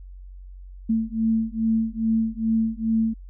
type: beating tone pair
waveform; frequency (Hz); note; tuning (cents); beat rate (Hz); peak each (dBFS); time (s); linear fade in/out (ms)
sine; 222.4 / 224.8; A3 / A3; +19 / +37; 2.4; -23; 0.89-3.14; 10
effects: added 46 Hz sine -38 dBFS peak until 3.29 s